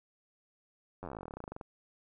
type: slowing click train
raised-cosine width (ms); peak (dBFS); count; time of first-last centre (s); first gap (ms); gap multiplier
1; -28; 25; 1.03-1.612; 10; 1.07
effects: none